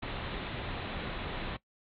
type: low-pass noise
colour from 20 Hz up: pink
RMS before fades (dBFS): -38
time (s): 0.02-1.57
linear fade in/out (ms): 10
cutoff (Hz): 4000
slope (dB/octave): 96
effects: noise-tail reverb RT60 0.1 s tail -19 dB re dry